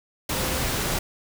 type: tone in noise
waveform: sine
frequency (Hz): 517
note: C5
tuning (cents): -21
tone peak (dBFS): -36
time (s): 0.32-0.64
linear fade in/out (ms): 5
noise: pink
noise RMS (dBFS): -26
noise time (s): 0.29-0.99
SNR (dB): -13
effects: none